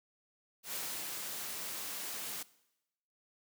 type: noise with ADSR envelope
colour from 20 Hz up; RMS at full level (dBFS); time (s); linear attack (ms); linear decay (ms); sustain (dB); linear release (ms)
white; -39; 0.63-2.43; 100; 360; -2; 6
effects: noise-tail reverb RT60 0.9 s tail -20 dB re dry + high-pass 150 Hz 12 dB/octave